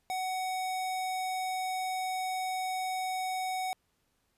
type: tone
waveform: square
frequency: 747 Hz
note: F#5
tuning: 16 cents sharp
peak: -32 dBFS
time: 0.1-3.73 s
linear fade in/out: 0 ms
effects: pink hiss -75 dBFS RMS until 4.37 s + resampled to 32000 Hz